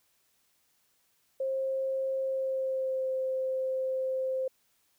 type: tone with pitch glide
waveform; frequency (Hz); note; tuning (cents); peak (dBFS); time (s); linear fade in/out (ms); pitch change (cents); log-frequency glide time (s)
sine; 532 to 522.9; C5 to C5; +29 to -1; -28; 1.4-4.48; 5; -30; 2.22-3.1
effects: white hiss -71 dBFS RMS until 4.98 s